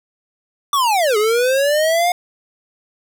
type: linear two-way sweep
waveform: square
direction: down then up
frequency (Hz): 1174.7 to 411.2 to 720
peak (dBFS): -14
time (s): 0.73-2.12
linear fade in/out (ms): 2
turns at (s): 1.17
effects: none